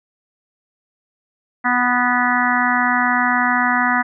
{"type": "harmonic tone with a mistuned harmonic", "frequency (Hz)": 246.9, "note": "B3", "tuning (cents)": 0, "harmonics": [1, 3, 4, 5, 6, 7, 8], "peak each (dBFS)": [-22, -22, -22, -22, -22, -22, -22], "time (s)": [1.64, 4.03], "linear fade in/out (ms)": 20, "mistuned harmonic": 8, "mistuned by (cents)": -17, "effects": []}